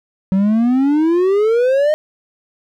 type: exponential sweep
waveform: triangle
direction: up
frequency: 186.8 to 622.3 Hz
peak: -9 dBFS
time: 0.32-1.94 s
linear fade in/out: 0 ms
effects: none